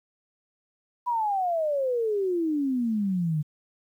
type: exponential sweep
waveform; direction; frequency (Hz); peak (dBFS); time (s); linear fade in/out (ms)
sine; down; 993 to 146.83; -23; 1.06-3.43; 20
effects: 10-bit